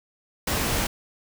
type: noise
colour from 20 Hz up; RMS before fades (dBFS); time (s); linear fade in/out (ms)
pink; -25; 0.47-0.87; 5
effects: none